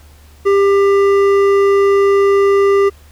sine tone with hard clipping, 397.3 Hz, G4, 23 cents sharp, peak -10 dBFS, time 0.45-2.9 s, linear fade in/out 20 ms, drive 10 dB, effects added 74 Hz sine -40 dBFS peak until 3.11 s + pink hiss -48 dBFS RMS until 3.11 s

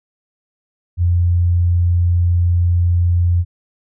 sine tone, 87.31 Hz, F2, in tune, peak -11 dBFS, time 0.97-3.45 s, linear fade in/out 50 ms, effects none

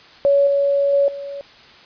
sine tone with level steps, 562 Hz, C#5, 24 cents sharp, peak -11 / -14 / -12 / -27 dBFS, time 0.25-1.41 s, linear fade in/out 0 ms, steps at 0.47 / 0.93 / 1.08 s, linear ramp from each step 2 ms, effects white hiss -45 dBFS RMS until 1.85 s + resampled to 11025 Hz

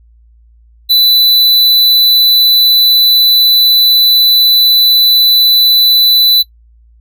square tone, 3988 Hz, B7, 16 cents sharp, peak -6 dBFS, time 0.89-6.43 s, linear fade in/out 20 ms, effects noise-tail reverb RT60 0.1 s tail -20 dB re dry + added 57 Hz sine -41 dBFS peak until 7 s

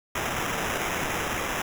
blue noise with sample-and-hold, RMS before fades -29 dBFS, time 0.15-1.62 s, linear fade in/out 5 ms, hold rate 4410 Hz, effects none

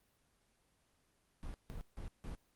brown noise bursts, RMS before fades -44 dBFS, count 4, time 1.43-2.35 s, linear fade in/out 0 ms, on 110 ms, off 160 ms, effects pink hiss -75 dBFS RMS until 2.55 s + Opus 24 kbps

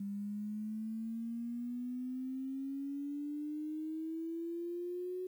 sine exponential sweep, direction up, 198.6 to 370 Hz, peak -37 dBFS, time 0-5.27 s, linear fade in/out 5 ms, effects 11-bit

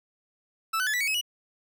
40% pulse tone with pitch steps, 1318.5 / 1505.8 / 1719.8 / 1964.1 / 2243 / 2562 / 2926 Hz, E6 / F#6 / A6 / B6 / C#7 / E7 / F#7, 0 / +30 / -40 / -10 / +20 / -50 / -20 cents, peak -24 dBFS, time 0.73-1.213 s, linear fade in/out 10 ms, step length 69 ms, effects none

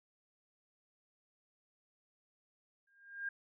sine tone with exponential growth, 1609 Hz, G6, 45 cents sharp, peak -34 dBFS, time 2.87-3.29 s, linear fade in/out 5 ms, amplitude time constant 91 ms, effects none

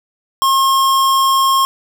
square tone, 1075 Hz, C6, 47 cents sharp, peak -11 dBFS, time 0.42-1.65 s, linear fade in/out 0 ms, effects none

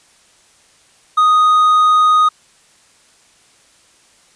sine tone with hard clipping, 1244.5 Hz, D#6, in tune, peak -9 dBFS, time 1.17-2.29 s, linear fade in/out 10 ms, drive 3 dB, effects white hiss -51 dBFS RMS until 4.35 s + resampled to 22050 Hz

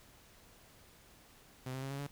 sawtooth tone with pitch steps, 128.9 / 132.14 / 135.46 / 138.87 / 142.36 Hz, C3 / C3 / C#3 / C#3 / C#3, -26 / +17 / -40 / +3 / +46 cents, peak -35 dBFS, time 1.66-2.07 s, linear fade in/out 5 ms, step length 82 ms, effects pink hiss -61 dBFS RMS until 2.11 s

